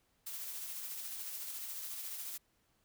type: noise with tremolo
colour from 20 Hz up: blue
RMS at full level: -42 dBFS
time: 0.26-2.38 s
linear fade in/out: 10 ms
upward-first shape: sine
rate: 14 Hz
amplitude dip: 30%
effects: pink hiss -75 dBFS RMS until 2.84 s